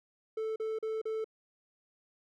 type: tone bursts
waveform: triangle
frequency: 440 Hz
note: A4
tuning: in tune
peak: -30 dBFS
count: 4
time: 0.37-1.244 s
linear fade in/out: 5 ms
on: 190 ms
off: 38 ms
effects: none